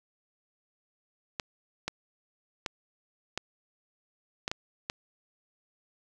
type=clicks; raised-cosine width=0.2 ms; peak=-14 dBFS; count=7; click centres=1.398 / 1.88 / 2.662 / 3.376 / 4.479 / 4.515 / 4.899 s; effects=none